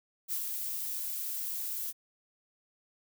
violet noise with ADSR envelope, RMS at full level -32 dBFS, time 0.28-1.93 s, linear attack 46 ms, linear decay 75 ms, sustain -4 dB, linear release 38 ms, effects none

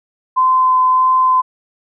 sine tone with vibrato, 1027 Hz, C6, 33 cents flat, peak -9 dBFS, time 0.36-1.42 s, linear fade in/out 20 ms, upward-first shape sine, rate 1.6 Hz, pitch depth 8 cents each way, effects none

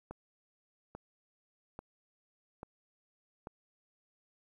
click train, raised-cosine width 1 ms, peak -29 dBFS, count 5, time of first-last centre 0.11-3.471 s, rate 1.19 Hz, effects 11-bit

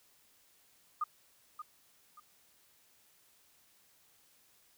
sine tone with echo, 1224 Hz, D#6, 29 cents flat, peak -30 dBFS, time 1.01-1.04 s, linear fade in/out 5 ms, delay 580 ms, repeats 2, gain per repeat -10 dB, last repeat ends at 2.2 s, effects white hiss -67 dBFS RMS until 4.77 s

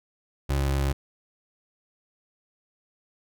30% pulse tone, 68.8 Hz, C#2, 12 cents flat, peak -20 dBFS, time 0.49-0.93 s, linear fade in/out 10 ms, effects none

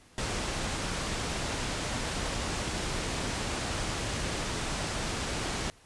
pink low-pass noise, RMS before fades -33 dBFS, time 0.18-5.7 s, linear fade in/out 0 ms, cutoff 9000 Hz, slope 24 dB/octave, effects pink hiss -58 dBFS RMS until 5.85 s + resampled to 24000 Hz

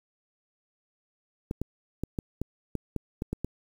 clicks, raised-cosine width 3 ms, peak -17 dBFS, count 10, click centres 1.511 / 1.616 / 2.036 / 2.188 / 2.416 / 2.753 / 2.963 / 3.221 / 3.33 / 3.446 s, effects 8-bit

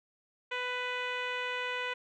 10% pulse tone with low-pass filter, 497.1 Hz, B4, 11 cents sharp, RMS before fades -35 dBFS, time 0.51-1.94 s, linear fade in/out 10 ms, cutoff 2800 Hz, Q 1.5, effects none

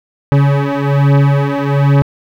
40% pulse beating tone pair, 140 / 141.2 Hz, C#3 / C#3, +18 / +32 cents, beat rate 1.2 Hz, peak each -11 dBFS, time 0.32-2.02 s, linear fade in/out 0 ms, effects low-pass 2000 Hz 12 dB/octave + 7-bit

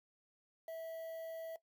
triangle tone with quantisation, 653 Hz, E5, 17 cents flat, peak -40 dBFS, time 0.68-1.56 s, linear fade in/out 2 ms, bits 10, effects noise-tail reverb RT60 0.1 s tail -17 dB re dry

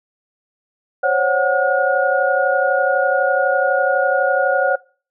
sine tone cluster, 531 / 563 / 739 / 1438 Hz, C5 / C#5 / F#5 / F#6, +25 / +27 / -2 / -50 cents, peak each -19 dBFS, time 1.03-4.76 s, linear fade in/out 10 ms, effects noise-tail reverb RT60 0.4 s tail -23 dB re dry

